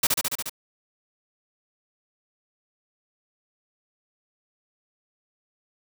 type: noise with echo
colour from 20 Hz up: white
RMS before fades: -20 dBFS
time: 0.03-0.07 s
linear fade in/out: 5 ms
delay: 71 ms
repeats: 6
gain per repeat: -2 dB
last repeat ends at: 0.496 s
effects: none